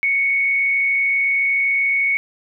sine tone with frequency modulation, 2217 Hz, C#7, in tune, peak -15 dBFS, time 0.03-2.17 s, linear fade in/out 0 ms, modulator 93.6 Hz, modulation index 0.37, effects none

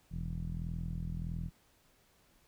sawtooth tone with low-pass filter, 41.57 Hz, E1, 15 cents sharp, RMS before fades -38 dBFS, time 0.1-1.51 s, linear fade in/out 50 ms, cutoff 160 Hz, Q 4.2, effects pink hiss -68 dBFS RMS until 2.47 s

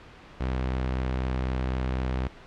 sawtooth tone, 64 Hz, C2, 38 cents flat, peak -22 dBFS, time 0.4-2.28 s, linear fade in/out 10 ms, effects pink hiss -48 dBFS RMS until 2.46 s + low-pass 3000 Hz 12 dB/octave

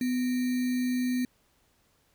sine tone with sample-and-hold, 250 Hz, B3, 21 cents sharp, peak -25 dBFS, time 0.01-1.25 s, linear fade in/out 2 ms, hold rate 2100 Hz, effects pink hiss -68 dBFS RMS until 2.14 s

